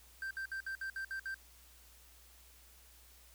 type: tone bursts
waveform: triangle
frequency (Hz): 1568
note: G6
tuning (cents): 0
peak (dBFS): -36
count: 8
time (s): 0.22-1.344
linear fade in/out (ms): 2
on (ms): 88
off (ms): 60
effects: added 60 Hz sine -62 dBFS peak until 3.34 s + white hiss -62 dBFS RMS until 3.34 s